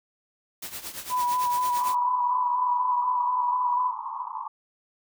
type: noise with tremolo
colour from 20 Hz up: white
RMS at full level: -34 dBFS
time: 0.62-1.95 s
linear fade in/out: 5 ms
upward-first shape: triangle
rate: 8.9 Hz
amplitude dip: 80%
type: tone with vibrato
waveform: sine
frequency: 987.8 Hz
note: B5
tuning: in tune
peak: -22 dBFS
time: 1.09-3.92 s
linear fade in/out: 50 ms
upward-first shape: square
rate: 4.1 Hz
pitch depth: 20 cents each way
type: band-pass noise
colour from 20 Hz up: pink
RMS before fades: -34 dBFS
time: 1.78-4.48 s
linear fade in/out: 5 ms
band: 900 to 1100 Hz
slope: 96 dB/octave
effects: none